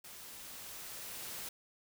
white noise with level ramp, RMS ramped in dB -51 to -43 dBFS, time 0.04-1.49 s, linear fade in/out 5 ms, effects none

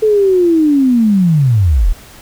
sine linear sweep, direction down, 440 to 31.02 Hz, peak -7 dBFS, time 0.02-1.93 s, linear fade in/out 10 ms, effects pink hiss -38 dBFS RMS until 2.21 s

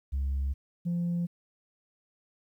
sine tone pair in turn, 68.4 / 172.96 Hz, C#2 / F3, -23 / -16 cents, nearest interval octave + major third, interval 1607 cents, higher second, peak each -25 dBFS, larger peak neither, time 0.12-0.54 / 0.85-1.27 s, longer neither, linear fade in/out 20 ms, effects tanh soft clip ceiling -25 dBFS + 11-bit

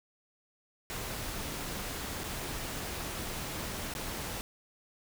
pink noise with dropouts, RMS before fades -38 dBFS, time 0.9-4.41 s, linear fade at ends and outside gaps 0 ms, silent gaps 2.235-2.24 / 3.938-3.951 s, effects none

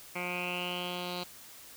10% pulse tone with low-pass filter sweep, 178.2 Hz, F3, 35 cents sharp, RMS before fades -36 dBFS, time 0.15-1.24 s, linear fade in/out 10 ms, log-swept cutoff 2200 to 4000 Hz, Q 7.6, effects white hiss -51 dBFS RMS until 1.76 s

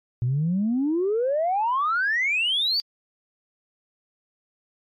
sine exponential sweep, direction up, 116.54 to 4699 Hz, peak -19 dBFS, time 0.22-2.8 s, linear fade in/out 0 ms, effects tanh soft clip ceiling -16 dBFS + MP3 64 kbps

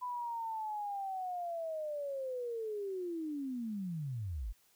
sine linear sweep, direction down, 1000 to 41.2 Hz, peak -36 dBFS, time 0.01-4.53 s, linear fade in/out 20 ms, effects white hiss -69 dBFS RMS until 4.75 s

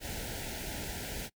pink band-stop noise, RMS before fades -39 dBFS, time 0-1.3 s, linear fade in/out 50 ms, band 930 to 1400 Hz, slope 96 dB/octave, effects noise-tail reverb RT60 0.1 s tail -23 dB re dry

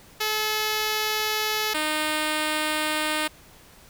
5% pulse tone pair in turn, 430 / 307.3 Hz, A4 / D#4, -40 / -21 cents, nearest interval tritone, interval 581 cents, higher first, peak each -12 dBFS, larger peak neither, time 0.2-1.74 / 1.74-3.28 s, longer neither, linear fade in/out 10 ms, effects pink hiss -51 dBFS RMS until 3.89 s

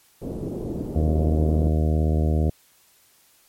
white low-pass noise, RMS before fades -30 dBFS, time 0.21-1.69 s, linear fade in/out 20 ms, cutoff 440 Hz, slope 24 dB/octave
harmonic tone, 77.78 Hz, D#2, in tune, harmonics 1 / 2 / 3 / 4 / 5 / 6 / 7 / 8 / 9, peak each -19 / -25 / -29 / -31 / -33 / -35 / -36 / -37 / -38 dBFS, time 0.95-2.5 s, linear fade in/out 5 ms
effects white hiss -58 dBFS RMS until 3.48 s + MP3 64 kbps

